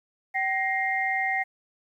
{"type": "tone cluster", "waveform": "sine", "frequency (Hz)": [766, 1883, 2105], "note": ["G5", "A#6", "C7"], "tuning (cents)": [-40, 17, 10], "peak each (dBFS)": -28, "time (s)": [0.34, 1.44], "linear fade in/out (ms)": 20, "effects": ["10-bit"]}